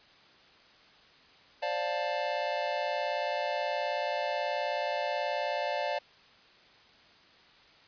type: chord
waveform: square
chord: D minor seventh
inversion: third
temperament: just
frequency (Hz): 528.6 / 587.3 / 704.8 / 881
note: C5 / D5 / F5 / A5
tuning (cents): +18 / 0 / +16 / +2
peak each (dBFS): -39 / -34 / -36 / -37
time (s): 1.62-5.99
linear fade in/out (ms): 10
effects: white hiss -58 dBFS RMS until 7.87 s + resampled to 11025 Hz